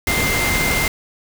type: tone in noise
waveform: sine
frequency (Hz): 2093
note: C7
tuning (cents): 0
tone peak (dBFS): -20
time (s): 0.07-0.88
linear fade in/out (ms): 2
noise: pink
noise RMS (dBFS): -20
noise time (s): 0.07-0.88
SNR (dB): -3
effects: none